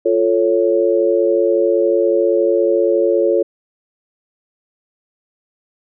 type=chord; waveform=sine; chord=F augmented; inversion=none; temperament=equal; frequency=349.2 / 440 / 554.4 Hz; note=F4 / A4 / C#5; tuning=0 / 0 / 0 cents; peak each=-16 dBFS; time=0.05-3.43 s; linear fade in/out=10 ms; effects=none